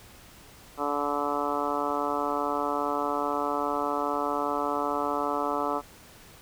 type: harmonic tone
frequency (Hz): 144.9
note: D3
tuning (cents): -23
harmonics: 2 / 3 / 4 / 5 / 6 / 7 / 8 / 9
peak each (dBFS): -34 / -34 / -34 / -34 / -34 / -34 / -34 / -34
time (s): 0.77-5.82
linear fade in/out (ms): 50
effects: pink hiss -51 dBFS RMS until 6.41 s